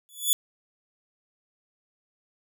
5% pulse tone with exponential growth, 3437 Hz, A7, 41 cents flat, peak -8 dBFS, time 0.09-0.33 s, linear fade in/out 0 ms, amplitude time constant 52 ms, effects none

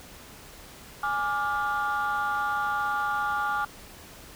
sine chord, D diminished, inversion second, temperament equal with one note detuned, 830.6 / 1174.7 / 1414 Hz, Ab5 / D6 / F6, 0 / 0 / +21 cents, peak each -28 dBFS, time 1.03-3.65 s, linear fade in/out 5 ms, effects tanh soft clip ceiling -20 dBFS + pink hiss -47 dBFS RMS until 4.35 s

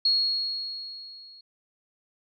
sine tone with level ramp, 4311 Hz, C#8, 49 cents flat, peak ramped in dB -18 to -47 dBFS, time 0.05-1.41 s, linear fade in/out 5 ms, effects none

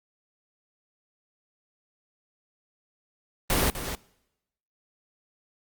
pink noise with echo, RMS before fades -23 dBFS, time 3.5-3.7 s, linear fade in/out 0 ms, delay 250 ms, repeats 1, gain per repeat -10 dB, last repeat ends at 3.95 s, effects noise-tail reverb RT60 0.9 s tail -23 dB re dry + Opus 32 kbps

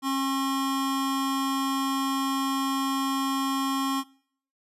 square tone pair together, 270 / 1080 Hz, C#4 / C#6, -45 / -45 cents, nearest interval 2 octaves, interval 2400 cents, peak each -27 / -30 dBFS, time 0.02-4.04 s, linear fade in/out 50 ms, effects noise-tail reverb RT60 0.6 s tail -23 dB re dry + resampled to 32000 Hz

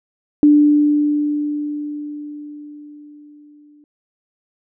sine tone with exponential decay, 295.4 Hz, D4, 10 cents sharp, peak -6 dBFS, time 0.43-3.84 s, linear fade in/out 1 ms, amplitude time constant 740 ms, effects none

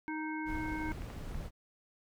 harmonic tone, 311.1 Hz, D#4, in tune, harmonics 1 / 3 / 5 / 7, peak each -37 / -42 / -44 / -45 dBFS, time 0.08-0.92 s, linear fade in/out 0 ms
brown noise, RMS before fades -41 dBFS, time 0.45-1.51 s, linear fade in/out 50 ms
clicks, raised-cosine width 0.5 ms, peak -33 dBFS, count 3, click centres 1.02 / 1.102 / 1.346 s
effects none

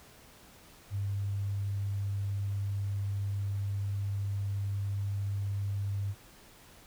sine tone, 99.8 Hz, G2, 32 cents sharp, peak -30 dBFS, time 0.9-6.15 s, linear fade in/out 50 ms, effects pink hiss -56 dBFS RMS until 6.86 s

